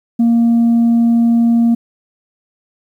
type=tone; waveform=sine; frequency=233.1 Hz; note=A#3; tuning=in tune; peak=-6 dBFS; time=0.19-1.75 s; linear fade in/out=10 ms; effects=tanh soft clip ceiling -7 dBFS + 8-bit